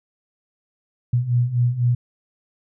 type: beating tone pair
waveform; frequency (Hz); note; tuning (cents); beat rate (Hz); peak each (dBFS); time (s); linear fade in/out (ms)
sine; 119.3 / 123.3; A#2 / B2; +41 / -2; 4; -22 / -18; 1.13-1.95; 5
effects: none